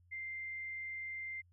sine tone, 2092 Hz, C7, 1 cent flat, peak -40 dBFS, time 0.11-1.42 s, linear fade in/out 20 ms, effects added 88 Hz sine -64 dBFS peak until 1.52 s

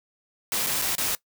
white noise with dropouts, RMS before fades -26 dBFS, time 0.52-1.15 s, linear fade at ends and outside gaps 1 ms, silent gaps 0.665-0.669 / 0.816-0.82 / 0.953-0.981 s, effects noise-tail reverb RT60 0.1 s tail -20 dB re dry

